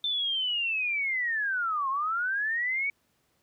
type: linear two-way sweep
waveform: sine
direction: down then up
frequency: 3571 to 1047 to 2269 Hz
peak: -26 dBFS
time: 0.04-2.9 s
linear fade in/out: 2 ms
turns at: 1.89 s
effects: pink hiss -71 dBFS RMS until 3.42 s + high-pass 80 Hz 12 dB/octave